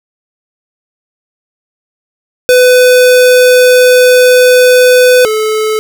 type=tone pair in turn; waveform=square; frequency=501 / 433.3 Hz; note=B4 / A4; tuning=+25 / -27 cents; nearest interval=minor third; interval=252 cents; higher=first; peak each=-3 / -10 dBFS; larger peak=first; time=2.49-5.25 / 5.25-5.79 s; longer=first; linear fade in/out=0 ms; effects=none